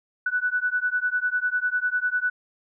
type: beating tone pair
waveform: sine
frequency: 1480 / 1490 Hz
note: F#6 / F#6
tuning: 0 / +12 cents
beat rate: 10 Hz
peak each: -25 dBFS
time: 0.26-2.3 s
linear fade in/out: 5 ms
effects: none